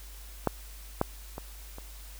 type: clicks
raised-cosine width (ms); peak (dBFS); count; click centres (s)
1; -10 / -10 / -23 / -29; 4; 0.473 / 1.014 / 1.381 / 1.784
effects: added 50 Hz sine -44 dBFS peak until 2.19 s + white hiss -51 dBFS RMS until 2.19 s